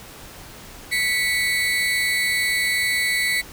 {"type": "tone pair together", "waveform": "35% pulse", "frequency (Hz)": [1975.1, 2217], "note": ["B6", "C#7"], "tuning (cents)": [0, 0], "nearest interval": "major second", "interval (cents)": 200, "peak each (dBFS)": [-20, -21], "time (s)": [0.91, 3.42], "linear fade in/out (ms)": 20, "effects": ["pink hiss -41 dBFS RMS until 3.52 s"]}